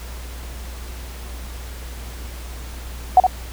sine tone with echo, 741 Hz, F#5, 2 cents sharp, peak -5 dBFS, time 3.17-3.2 s, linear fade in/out 2 ms, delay 67 ms, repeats 1, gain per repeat -6 dB, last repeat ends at 3.267 s, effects added 60 Hz sine -31 dBFS peak until 3.52 s + pink hiss -39 dBFS RMS until 3.52 s

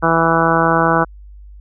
harmonic tone, 164.81 Hz, E3, in tune, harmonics 1 / 2 / 3 / 4 / 5 / 6 / 7 / 8 / 9, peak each -20 / -20 / -20 / -20 / -20 / -20 / -20 / -20 / -20 dBFS, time 0.02-1.05 s, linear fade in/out 20 ms, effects added 50 Hz sine -35 dBFS peak until 1.6 s

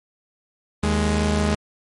sawtooth tone pair together, 78.1 / 208.5 Hz, D#2 / G#3, +7 / +7 cents, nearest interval octave + perfect fourth, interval 1700 cents, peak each -17 dBFS, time 0.83-1.55 s, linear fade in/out 5 ms, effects MP3 48 kbps

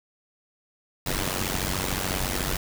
pink noise with amplitude modulation, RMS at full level -24 dBFS, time 1.06-2.57 s, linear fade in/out 5 ms, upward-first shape sine, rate 93.7 Hz, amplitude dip 85%, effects none

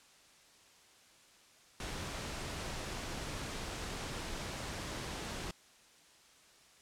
pink noise, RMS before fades -41 dBFS, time 1.8-5.51 s, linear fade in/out 2 ms, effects white hiss -62 dBFS RMS until 6.81 s + low-pass 8000 Hz 12 dB/octave

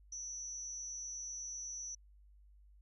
sine tone with amplitude modulation, 5920 Hz, F#8, in tune, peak -38 dBFS, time 0.12-1.95 s, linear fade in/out 5 ms, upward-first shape sine, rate 272 Hz, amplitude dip 80%, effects added 50 Hz sine -59 dBFS peak until 2.81 s

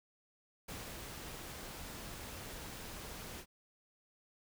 pink noise with ADSR envelope, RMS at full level -45 dBFS, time 0.68-3.46 s, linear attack 9 ms, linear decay 250 ms, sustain -2 dB, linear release 69 ms, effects none

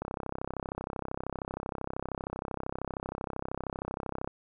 click train, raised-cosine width 1 ms, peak -20 dBFS, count 141, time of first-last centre 0.02-4.275 s, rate 32.9 Hz, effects none

